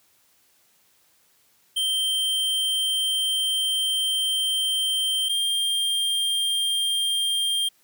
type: tone pair in turn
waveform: square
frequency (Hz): 3136 / 3195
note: G7 / G7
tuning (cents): 0 / +32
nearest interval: unison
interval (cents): 32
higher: second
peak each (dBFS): -22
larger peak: neither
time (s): 1.76-5.29 / 5.29-7.69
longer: first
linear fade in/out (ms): 10
effects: white hiss -62 dBFS RMS until 7.83 s + high-pass 60 Hz 12 dB/octave